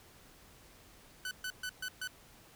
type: tone bursts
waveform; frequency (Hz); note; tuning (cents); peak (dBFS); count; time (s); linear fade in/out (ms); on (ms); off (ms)
sawtooth; 1501; F#6; +24; -33; 5; 1.25-2.075; 2; 61; 130
effects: pink hiss -59 dBFS RMS until 2.55 s